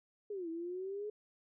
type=exponential two-way sweep; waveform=sine; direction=down then up; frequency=426.7 to 323.6 to 426.7 Hz; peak=-38 dBFS; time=0.3-1.1 s; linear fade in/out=5 ms; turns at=0.49 s; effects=none